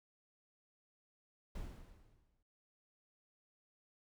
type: noise with exponential decay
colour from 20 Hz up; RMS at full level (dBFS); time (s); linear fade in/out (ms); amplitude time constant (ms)
brown; -42; 1.55-2.43; 5; 190
effects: none